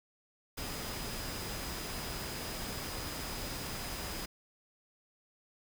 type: tone in noise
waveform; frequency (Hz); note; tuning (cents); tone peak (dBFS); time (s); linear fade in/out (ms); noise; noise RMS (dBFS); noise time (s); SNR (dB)
sine; 4978; D#8; 0; -48; 0.57-4.26; 10; pink; -40; 0.57-4.26; -11
effects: none